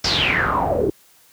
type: noise with low-pass filter sweep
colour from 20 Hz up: pink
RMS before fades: -19 dBFS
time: 0.04-0.9 s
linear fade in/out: 5 ms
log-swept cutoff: 5300 to 360 Hz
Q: 8
effects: white hiss -53 dBFS RMS until 1.32 s + high-pass 60 Hz 12 dB/octave